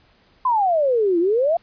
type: exponential two-way sweep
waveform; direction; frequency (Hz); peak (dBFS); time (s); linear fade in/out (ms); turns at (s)
sine; down then up; 1046 to 329.6 to 706; -15; 0.45-1.57; 5; 1.19
effects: pink hiss -57 dBFS RMS until 1.62 s + resampled to 11025 Hz